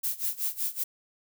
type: noise with tremolo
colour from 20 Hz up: violet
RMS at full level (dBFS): -28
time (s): 0.03-0.84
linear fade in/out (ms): 10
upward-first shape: sine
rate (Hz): 5.3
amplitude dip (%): 90
effects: none